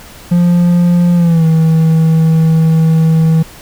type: tone with pitch glide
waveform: triangle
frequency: 174.61 to 161.05 Hz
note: F3 to E3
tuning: 0 to -40 cents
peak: -4 dBFS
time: 0.31-3.43 s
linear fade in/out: 10 ms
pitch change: -140 cents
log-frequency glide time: 1.15-1.45 s
effects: pink hiss -35 dBFS RMS until 3.61 s